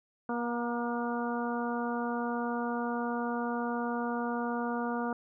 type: harmonic tone with a mistuned harmonic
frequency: 238.6 Hz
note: A#3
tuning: 41 cents sharp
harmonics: 1 / 2 / 3 / 4 / 5 / 6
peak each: -33 / -37 / -38 / -39 / -41 / -41 dBFS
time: 0.29-5.13 s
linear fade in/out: 2 ms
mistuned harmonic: 4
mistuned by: -22 cents
effects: none